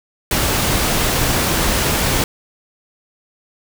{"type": "noise", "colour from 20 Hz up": "pink", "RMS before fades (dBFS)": -17, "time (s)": [0.31, 2.24], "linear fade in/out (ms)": 2, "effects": []}